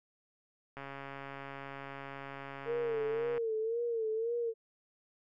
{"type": "click train", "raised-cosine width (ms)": 0.5, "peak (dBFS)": -29, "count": 361, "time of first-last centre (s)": [0.77, 3.379], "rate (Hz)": 138}
{"type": "tone with vibrato", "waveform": "sine", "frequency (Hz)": 455.5, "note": "A#4", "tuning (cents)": -40, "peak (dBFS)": -31, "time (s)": [2.65, 4.54], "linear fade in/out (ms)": 50, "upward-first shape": "sine", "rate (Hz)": 1.9, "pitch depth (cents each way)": 77}
{"effects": []}